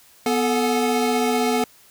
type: tone cluster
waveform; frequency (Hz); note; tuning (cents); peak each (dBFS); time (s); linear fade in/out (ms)
square; 247.5 / 438.2 / 727 / 842; B3 / A4 / F#5 / G#5; +4 / -7 / -31 / +24; -23 / -23 / -27 / -29; 0.26-1.64; 2
effects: white hiss -52 dBFS RMS until 1.9 s